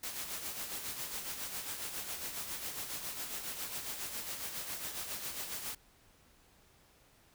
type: noise with tremolo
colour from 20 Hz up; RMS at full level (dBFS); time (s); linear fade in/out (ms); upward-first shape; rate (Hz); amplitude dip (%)
white; -39; 0.03-5.75; 5; sine; 7.3; 50
effects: pink hiss -65 dBFS RMS until 7.34 s